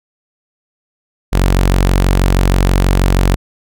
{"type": "tone", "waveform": "sawtooth", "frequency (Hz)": 46.25, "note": "F#1", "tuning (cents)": 0, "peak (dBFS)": -5, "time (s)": [1.32, 3.36], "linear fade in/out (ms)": 20, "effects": []}